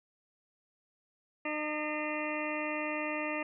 harmonic tone with a mistuned harmonic, 303.3 Hz, D#4, 44 cents flat, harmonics 1 / 2 / 3 / 4 / 6 / 7 / 8 / 9, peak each -38 / -38 / -43 / -42 / -43 / -41 / -42 / -42 dBFS, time 1.45-3.43 s, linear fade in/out 5 ms, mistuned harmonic 7, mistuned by -57 cents, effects none

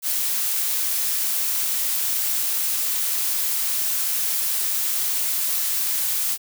blue noise, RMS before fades -23 dBFS, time 0.02-6.38 s, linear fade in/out 50 ms, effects none

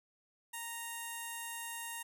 5% pulse tone with notch filter, 930 Hz, A#5, 4 cents flat, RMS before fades -43 dBFS, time 0.53-2.03 s, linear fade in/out 10 ms, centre 4900 Hz, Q 0.81, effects none

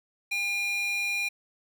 square tone with high-pass filter, 805 Hz, G5, 46 cents sharp, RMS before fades -29 dBFS, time 0.31-1.29 s, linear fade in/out 10 ms, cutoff 2500 Hz, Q 3.9, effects none

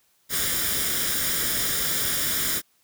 white noise with comb filter, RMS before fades -25 dBFS, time 0.29-2.62 s, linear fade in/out 50 ms, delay 0.57 ms, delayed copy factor +0.65, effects white hiss -65 dBFS RMS until 2.83 s

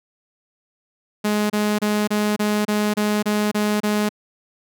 sawtooth tone bursts, 209.7 Hz, G#3, 17 cents sharp, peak -14 dBFS, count 10, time 1.24-4.092 s, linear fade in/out 10 ms, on 260 ms, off 28 ms, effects none

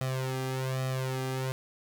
sawtooth tone with flanger, 130.81 Hz, C3, in tune, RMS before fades -32 dBFS, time 0.01-1.52 s, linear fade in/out 0 ms, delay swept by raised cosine 1.6 to 2.5 ms, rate 1.2 Hz, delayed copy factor +0.95, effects none

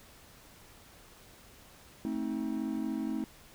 triangle chord, A diminished, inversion none, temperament just, 220 / 264 / 316.8 Hz, A3 / C4 / Eb4, 0 / +16 / +31 cents, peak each -34 dBFS, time 2.05-3.24 s, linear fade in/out 0 ms, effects pink hiss -56 dBFS RMS until 3.54 s

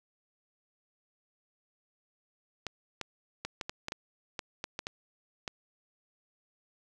clicks, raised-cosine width 0.2 ms, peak -18 dBFS, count 12, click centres 2.667 / 3.013 / 3.45 / 3.612 / 3.695 / 3.884 / 3.921 / 4.392 / 4.641 / 4.791 / 4.869 / 5.478 s, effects none

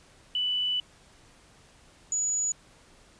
sine tone pair in turn, 2979 / 6880 Hz, F#7 / A8, +11 / -40 cents, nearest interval octave + major second, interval 1449 cents, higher second, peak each -25 dBFS, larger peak neither, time 0.35-0.8 / 2.12-2.52 s, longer first, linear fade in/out 2 ms, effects pink hiss -57 dBFS RMS until 3.19 s + resampled to 22050 Hz

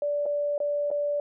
sine tone with dropouts, 582 Hz, D5, 16 cents flat, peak -24 dBFS, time 0.02-1.2 s, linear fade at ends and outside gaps 2 ms, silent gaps 0.257-0.262 / 0.58-0.602 / 0.904-0.913 s, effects none

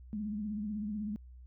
sine tone with vibrato, 210 Hz, G#3, 19 cents sharp, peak -34 dBFS, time 0.13-1.16 s, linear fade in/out 0 ms, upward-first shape triangle, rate 16 Hz, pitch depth 82 cents each way, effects added 62 Hz sine -49 dBFS peak until 1.46 s

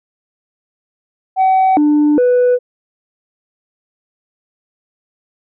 sine tone with pitch steps, 758 / 297.2 / 494.4 Hz, F#5 / D4 / B4, +42 / +21 / +2 cents, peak -6 dBFS, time 1.36-2.59 s, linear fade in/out 50 ms, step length 410 ms, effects tanh soft clip ceiling -7 dBFS

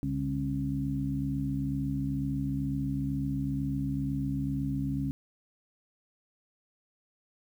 harmonic tone with a mistuned harmonic, 68 Hz, C#2, 33 cents flat, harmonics 1 / 2 / 3 / 4, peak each -38 / -32 / -38 / -32 dBFS, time 0.03-5.11 s, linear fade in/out 0 ms, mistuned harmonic 2, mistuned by +73 cents, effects 10-bit

